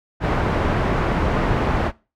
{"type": "low-pass noise", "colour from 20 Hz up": "pink", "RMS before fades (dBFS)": -20, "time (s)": [0.2, 1.92], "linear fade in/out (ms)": 50, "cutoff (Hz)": 1500, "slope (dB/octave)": 12, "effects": ["noise-tail reverb RT60 0.3 s tail -21 dB re dry"]}